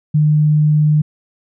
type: tone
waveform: sine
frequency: 151.4 Hz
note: D#3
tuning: 47 cents flat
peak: -9 dBFS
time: 0.14-1.02 s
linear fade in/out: 10 ms
effects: none